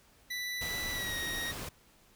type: tone with pitch glide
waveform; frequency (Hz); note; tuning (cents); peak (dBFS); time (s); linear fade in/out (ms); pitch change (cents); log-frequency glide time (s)
25% pulse; 1977 to 1876.8; B6 to A#6; +1 to +11; -31; 0.3-1.52; 10; -90; 0.92-1.15
type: noise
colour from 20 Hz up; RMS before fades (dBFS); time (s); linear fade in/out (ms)
pink; -41; 0.61-1.69; 5
effects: pink hiss -63 dBFS RMS until 2.15 s